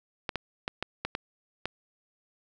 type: clicks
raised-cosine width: 0.3 ms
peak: -14 dBFS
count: 7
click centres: 0.292 / 0.357 / 0.679 / 0.826 / 1.05 / 1.151 / 1.656 s
effects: none